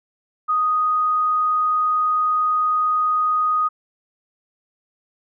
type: tone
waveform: sine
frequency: 1244.5 Hz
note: D#6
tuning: in tune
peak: -16 dBFS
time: 0.48-3.69 s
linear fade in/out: 20 ms
effects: none